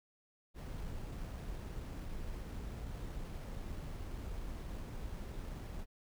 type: noise with sample-and-hold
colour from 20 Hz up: brown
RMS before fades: -43 dBFS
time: 0.54-5.86 s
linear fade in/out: 50 ms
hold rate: 7350 Hz
effects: none